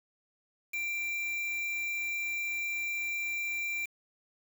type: tone with quantisation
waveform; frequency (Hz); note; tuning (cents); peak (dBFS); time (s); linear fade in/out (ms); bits
triangle; 2362; D7; +9; -30; 0.73-3.86; 10; 7
effects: none